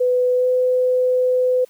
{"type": "tone with pitch glide", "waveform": "sine", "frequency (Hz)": [499.1, 504.9], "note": ["B4", "B4"], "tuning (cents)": [18, 38], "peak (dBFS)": -14, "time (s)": [0, 1.65], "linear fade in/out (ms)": 10, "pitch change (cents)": 20, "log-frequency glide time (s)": [0.35, 0.47], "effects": ["white hiss -55 dBFS RMS until 1.69 s"]}